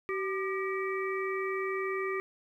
harmonic tone with a mistuned harmonic, 382.8 Hz, G4, 41 cents flat, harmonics 1 / 3 / 5 / 6, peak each -32 / -37 / -39 / -40 dBFS, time 0.09-2.2 s, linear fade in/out 0 ms, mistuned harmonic 3, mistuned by +71 cents, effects 11-bit

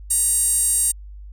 sawtooth tone with high-pass filter, 947 Hz, A#5, 27 cents sharp, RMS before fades -19 dBFS, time 0.1-0.92 s, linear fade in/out 10 ms, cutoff 8800 Hz, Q 7.9, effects added 50 Hz sine -35 dBFS peak until 1.32 s

